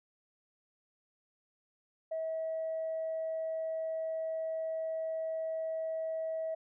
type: tone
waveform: sine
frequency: 644 Hz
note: E5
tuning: 41 cents flat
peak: -32 dBFS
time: 2.11-6.55 s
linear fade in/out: 10 ms
effects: tanh soft clip ceiling -29 dBFS